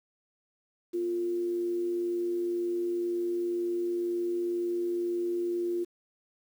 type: tone with amplitude modulation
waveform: sine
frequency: 349.2 Hz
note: F4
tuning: in tune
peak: -26 dBFS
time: 0.93-5.85 s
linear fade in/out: 20 ms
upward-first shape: sine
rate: 102 Hz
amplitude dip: 30%
effects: 9-bit